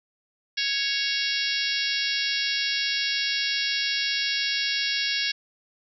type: harmonic tone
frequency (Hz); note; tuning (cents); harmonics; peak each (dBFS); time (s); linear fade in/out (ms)
554.4; C#5; 0; 3 / 4 / 5 / 6 / 7 / 8 / 9 / 10; -32 / -32 / -32 / -32 / -32 / -32 / -32 / -32; 0.57-5.32; 10
effects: none